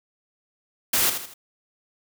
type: noise with echo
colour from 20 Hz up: white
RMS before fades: -21 dBFS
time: 0.93-1.1 s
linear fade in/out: 5 ms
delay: 80 ms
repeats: 3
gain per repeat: -8 dB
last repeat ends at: 1.34 s
effects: none